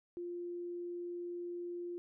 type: tone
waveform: sine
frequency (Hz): 349.5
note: F4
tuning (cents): +1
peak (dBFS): -39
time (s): 0.17-1.98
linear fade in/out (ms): 0
effects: none